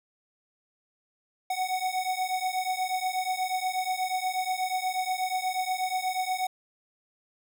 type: beating tone pair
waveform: square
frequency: 740 / 748.3 Hz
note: F#5 / F#5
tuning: 0 / +19 cents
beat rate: 8.3 Hz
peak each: -31 dBFS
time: 1.5-6.47 s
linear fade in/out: 5 ms
effects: none